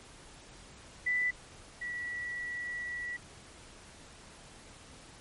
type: tone pair in turn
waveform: sine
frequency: 1985 / 1944.1 Hz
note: B6 / B6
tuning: +8 / -28 cents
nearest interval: unison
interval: 36 cents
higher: first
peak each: -27 / -35 dBFS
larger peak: first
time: 1.06-1.31 / 1.81-3.17 s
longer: second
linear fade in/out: 10 ms
effects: pink hiss -53 dBFS RMS until 5.2 s + MP3 48 kbps